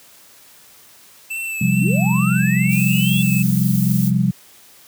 square tone with vibrato, 2649 Hz, E7, 8 cents sharp, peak -24 dBFS, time 1.3-3.43 s, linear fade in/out 10 ms, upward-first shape sine, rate 2.3 Hz, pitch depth 31 cents each way
sine chord, C suspended fourth, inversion none, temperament equal with one note detuned, 130.81 / 174.61 / 198.5 Hz, C3 / F3 / G3, 0 / 0 / +22 cents, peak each -18 dBFS, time 1.61-4.31 s, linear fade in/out 5 ms
sine linear sweep, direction up, 123 to 3479 Hz, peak -25 dBFS, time 1.76-3.23 s, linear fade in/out 20 ms
violet noise, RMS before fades -28 dBFS, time 2.68-4.12 s, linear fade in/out 50 ms
effects white hiss -47 dBFS RMS until 4.87 s + high-pass 80 Hz 12 dB/octave

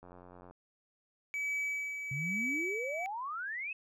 click train, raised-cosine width 1 ms, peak -39 dBFS, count 44, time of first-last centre 0.03-0.51 s, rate 89.6 Hz
triangle tone with tremolo, 2287 Hz, D7, 47 cents flat, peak -30 dBFS, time 1.34-3.06 s, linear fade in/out 0 ms, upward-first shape sine, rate 1.1 Hz, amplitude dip 50%
sine exponential sweep, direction up, 129.8 to 2637 Hz, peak -36 dBFS, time 2.11-3.73 s, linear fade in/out 5 ms
effects none

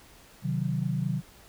sine chord, C diminished, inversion none, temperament equal, 130.81 / 155.56 / 185 Hz, C3 / Eb3 / Gb3, 0 / 0 / 0 cents, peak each -30 / -30 / -31 dBFS, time 0.42-1.22 s, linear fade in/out 50 ms, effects pink hiss -54 dBFS RMS until 1.48 s

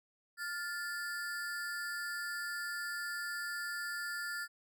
square ring-modulated tone, 1578 Hz, G6, 11 cents sharp, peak -35 dBFS, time 0.37-4.48 s, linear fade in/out 50 ms, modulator 172 Hz, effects none

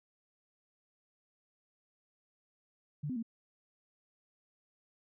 sine tone with pitch steps, 147.3 / 254.6 / 227.5 Hz, D3 / C4 / A#3, +6 / -47 / -42 cents, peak -34 dBFS, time 3.03-3.228 s, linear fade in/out 10 ms, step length 66 ms, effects none

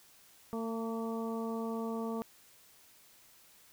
harmonic tone with a mistuned harmonic, 226.1 Hz, A3, 47 cents sharp, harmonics 1 / 2 / 3 / 4 / 5, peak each -36 / -39 / -45 / -46 / -46 dBFS, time 0.53-2.22 s, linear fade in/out 0 ms, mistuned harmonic 5, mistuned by +25 cents, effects white hiss -61 dBFS RMS until 3.72 s

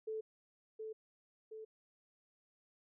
sine tone with echo, 437.7 Hz, A4, 9 cents flat, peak -38 dBFS, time 0.07-0.21 s, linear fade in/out 10 ms, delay 720 ms, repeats 2, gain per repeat -4 dB, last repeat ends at 1.65 s, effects none

